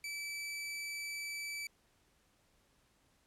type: tone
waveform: sawtooth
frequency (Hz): 2311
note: D7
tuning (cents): -28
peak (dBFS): -36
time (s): 0.04-1.67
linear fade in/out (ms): 2
effects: pink hiss -72 dBFS RMS until 3.26 s + low-pass 12000 Hz 12 dB/octave